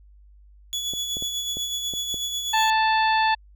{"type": "tone with tremolo", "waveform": "30% pulse", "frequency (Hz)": 3407, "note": "G#7", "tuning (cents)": 44, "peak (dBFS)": -22, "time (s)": [0.73, 2.7], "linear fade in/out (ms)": 0, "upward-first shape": "sine", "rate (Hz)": 8.1, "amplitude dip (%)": 40}
{"type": "clicks", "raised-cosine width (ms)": 2, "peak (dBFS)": -23, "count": 6, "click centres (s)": [0.936, 1.169, 1.224, 1.57, 1.937, 2.143]}
{"type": "harmonic tone", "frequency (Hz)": 880, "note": "A5", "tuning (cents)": 0, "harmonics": [1, 2, 3, 4, 5], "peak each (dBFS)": [-19, -25, -29, -31, -33], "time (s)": [2.53, 3.35], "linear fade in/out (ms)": 10}
{"effects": ["added 50 Hz sine -48 dBFS peak until 3.55 s"]}